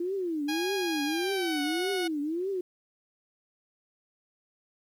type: tone with vibrato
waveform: sine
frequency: 337 Hz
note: E4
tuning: 38 cents sharp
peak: -28 dBFS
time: 0-2.61 s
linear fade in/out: 5 ms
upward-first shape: triangle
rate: 1.7 Hz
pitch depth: 300 cents each way
type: tone with pitch glide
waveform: 10% pulse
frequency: 822 to 732.3 Hz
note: G#5 to F#5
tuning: -18 to -18 cents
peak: -23 dBFS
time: 0.48-2.08 s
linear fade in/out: 10 ms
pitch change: -200 cents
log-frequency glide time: 1.04-1.67 s
effects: low-pass 12000 Hz 12 dB/octave + 10-bit